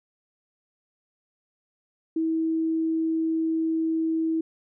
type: tone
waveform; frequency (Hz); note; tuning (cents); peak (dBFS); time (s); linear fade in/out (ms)
sine; 323.1; E4; -35; -22; 2.16-4.41; 5
effects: none